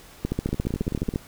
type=two click trains; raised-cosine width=3 ms; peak=-11 / -17 dBFS; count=14 / 13; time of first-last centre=0.25-1.159 / 0.49-1.139 s; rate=14.3 / 18.5 Hz; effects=pink hiss -48 dBFS RMS until 1.27 s